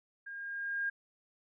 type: tone with level ramp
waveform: sine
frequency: 1616 Hz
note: G#6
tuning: 48 cents flat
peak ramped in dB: -42 to -30 dBFS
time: 0.26-0.9 s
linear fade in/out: 10 ms
effects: none